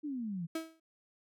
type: exponential sweep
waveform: sine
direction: down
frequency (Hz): 311.1 to 160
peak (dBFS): -35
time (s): 0.03-0.47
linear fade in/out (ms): 20
type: tone with exponential decay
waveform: 35% pulse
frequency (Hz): 323.3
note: E4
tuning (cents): -34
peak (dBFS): -30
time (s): 0.55-0.8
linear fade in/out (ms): 5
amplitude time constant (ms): 53
effects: none